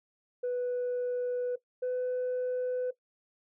sine tone pair in turn, 493.5 / 501.8 Hz, B4 / B4, -1 / +28 cents, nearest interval unison, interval 29 cents, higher second, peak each -27 dBFS, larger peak neither, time 0.43-1.56 / 1.82-2.91 s, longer first, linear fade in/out 10 ms, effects noise-tail reverb RT60 0.1 s tail -17 dB re dry + tanh soft clip ceiling -27 dBFS

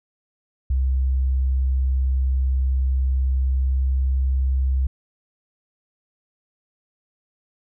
sine tone with pitch glide, 65.41 to 65.79 Hz, C2 to C2, 0 to +10 cents, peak -17 dBFS, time 0.7-4.87 s, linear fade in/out 5 ms, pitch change +10 cents, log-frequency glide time 3.45-3.88 s, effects none

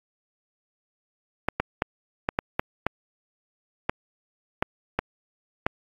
clicks, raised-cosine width 0.5 ms, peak -7 dBFS, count 11, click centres 1.486 / 1.6 / 1.821 / 2.289 / 2.389 / 2.595 / 2.866 / 3.895 / 4.625 / 4.99 / 5.665 s, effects AAC 32 kbps

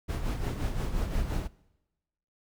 brown noise with tremolo, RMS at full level -28 dBFS, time 0.08-1.48 s, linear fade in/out 20 ms, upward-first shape sine, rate 5.7 Hz, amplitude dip 55%, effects noise-tail reverb RT60 1.0 s tail -22 dB re dry

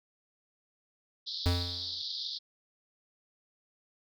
pink band-pass noise, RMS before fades -38 dBFS, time 1.26-2.39 s, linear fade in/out 20 ms, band 3500 to 5100 Hz, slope 96 dB/octave
square tone with exponential decay, 88 Hz, F2, 14 cents sharp, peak -23 dBFS, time 1.46-2.02 s, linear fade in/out 0 ms, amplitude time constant 120 ms
effects none

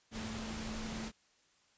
sine tone in noise, 220.6 Hz, A3, 5 cents sharp, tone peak -42 dBFS, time 0.11-1.12 s, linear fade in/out 50 ms, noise pink, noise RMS -43 dBFS, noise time 0.11-1.12 s, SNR -2 dB, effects white hiss -70 dBFS RMS until 1.77 s + resampled to 16000 Hz

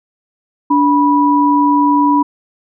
sine tone pair together, 290.3 / 980 Hz, D4 / B5, -20 / -14 cents, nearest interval octave + major sixth, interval 2106 cents, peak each -11 dBFS, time 0.7-2.23 s, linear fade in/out 10 ms, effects none

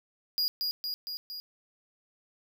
square tone with echo, 4867 Hz, D#8, 39 cents flat, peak -26 dBFS, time 0.38-0.48 s, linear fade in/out 0 ms, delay 230 ms, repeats 4, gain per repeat -3 dB, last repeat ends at 1.4 s, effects none

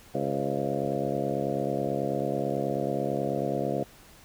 harmonic tone with a mistuned harmonic, 69.2 Hz, C#2, 2 cents flat, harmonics 2 / 3 / 4 / 5 / 6 / 7 / 8 / 9 / 10, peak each -35 / -35 / -35 / -35 / -35 / -35 / -35 / -35 / -35 dBFS, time 0.14-3.84 s, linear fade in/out 10 ms, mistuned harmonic 7, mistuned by +58 cents, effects pink hiss -53 dBFS RMS until 4.24 s

